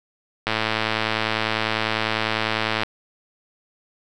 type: click train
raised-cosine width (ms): 0.3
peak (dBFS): -5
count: 261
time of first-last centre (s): 0.47-2.834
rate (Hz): 110
effects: none